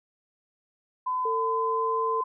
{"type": "tone with pitch glide", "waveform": "sine", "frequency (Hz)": [1013, 1026.5], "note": ["B5", "C6"], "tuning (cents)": [44, -33], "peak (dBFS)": -25, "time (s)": [1.06, 2.24], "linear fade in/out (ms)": 10, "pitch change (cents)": 23, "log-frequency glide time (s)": [1.28, 2.05]}
{"type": "tone", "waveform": "sine", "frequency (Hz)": 448.8, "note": "A4", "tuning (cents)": 34, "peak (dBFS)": -28, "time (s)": [1.25, 2.21], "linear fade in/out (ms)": 5}
{"effects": []}